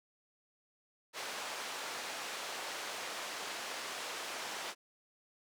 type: band-pass noise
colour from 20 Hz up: pink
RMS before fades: -42 dBFS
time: 1.13-4.75 s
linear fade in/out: 50 ms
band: 600 to 7300 Hz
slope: 12 dB/octave
effects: none